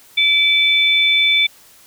sine tone pair together, 2315 / 3516 Hz, D7 / A7, -25 / -2 cents, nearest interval perfect fifth, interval 723 cents, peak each -14 dBFS, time 0.17-1.47 s, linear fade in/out 10 ms, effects white hiss -47 dBFS RMS until 1.86 s

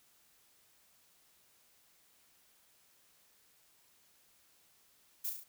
violet noise with echo, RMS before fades -37 dBFS, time 5.24-5.3 s, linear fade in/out 10 ms, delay 35 ms, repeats 4, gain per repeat -4 dB, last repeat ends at 5.44 s, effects white hiss -68 dBFS RMS until 5.48 s

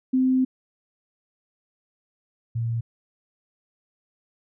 sine tone pair in turn, 258.7 / 115.74 Hz, C4 / A#2, -19 / -12 cents, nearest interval octave + major second, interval 1393 cents, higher first, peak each -17 / -23 dBFS, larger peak first, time 0.13-0.45 / 2.55-2.81 s, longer first, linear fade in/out 10 ms, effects none

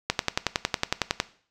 click train, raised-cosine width 0.2 ms, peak -4 dBFS, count 13, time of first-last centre 0.1-1.201 s, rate 10.9 Hz, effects noise-tail reverb RT60 0.5 s tail -17 dB re dry

